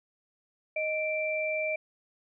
sine tone pair together, 622.9 / 2349 Hz, D#5 / D7, +2 / 0 cents, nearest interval octave + major seventh, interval 2298 cents, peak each -30 / -31 dBFS, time 0.76-1.76 s, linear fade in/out 5 ms, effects none

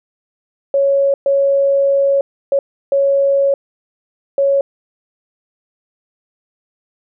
sine tone bursts at uneven times, 554.4 Hz, C#5, in tune, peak -10 dBFS, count 5, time 0.74-1.14 / 1.26-2.21 / 2.52-2.59 / 2.92-3.54 / 4.38-4.61 s, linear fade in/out 2 ms, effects none

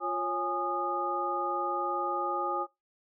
sine tone cluster, 352.6 / 549 / 828 / 1230 Hz, F4 / C#5 / G#5 / D#6, +17 / -17 / -5 / -20 cents, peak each -36 / -37 / -33 / -32 dBFS, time 0-2.67 s, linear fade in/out 50 ms, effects noise-tail reverb RT60 0.2 s tail -21 dB re dry

